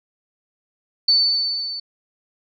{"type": "tone with level ramp", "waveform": "sine", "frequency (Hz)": 4508, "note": "C#8", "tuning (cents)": 28, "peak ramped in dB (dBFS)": [-11, -27], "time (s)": [1.08, 1.8], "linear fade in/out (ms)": 5, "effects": []}